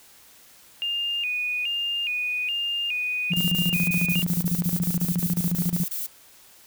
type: tone with vibrato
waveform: sine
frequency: 2637 Hz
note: E7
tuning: in tune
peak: -24 dBFS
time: 0.82-4.22 s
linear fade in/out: 0 ms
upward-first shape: square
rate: 1.2 Hz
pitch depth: 110 cents each way
type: tone with tremolo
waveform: sine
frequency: 174.61 Hz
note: F3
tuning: in tune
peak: -20 dBFS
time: 3.3-5.85 s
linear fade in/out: 20 ms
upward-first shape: square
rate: 14 Hz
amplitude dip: 80%
type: noise bursts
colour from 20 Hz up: violet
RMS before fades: -30 dBFS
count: 15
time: 3.36-6.068 s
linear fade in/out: 10 ms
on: 160 ms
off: 22 ms
effects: white hiss -52 dBFS RMS until 6.66 s